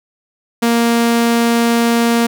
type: tone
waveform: sawtooth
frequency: 233.6 Hz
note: A#3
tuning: 4 cents sharp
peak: -7 dBFS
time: 0.62-2.27 s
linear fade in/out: 10 ms
effects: none